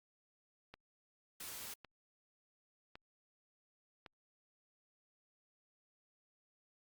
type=click train; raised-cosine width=0.3 ms; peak=-35 dBFS; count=4; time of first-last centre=0.74-4.062 s; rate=0.903 Hz
type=noise; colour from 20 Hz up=white; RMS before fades=-47 dBFS; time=1.4-1.74 s; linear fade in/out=5 ms
effects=Opus 48 kbps